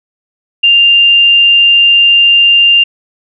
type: tone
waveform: sine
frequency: 2794 Hz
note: F7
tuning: in tune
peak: -3 dBFS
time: 0.63-2.84 s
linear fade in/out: 10 ms
effects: none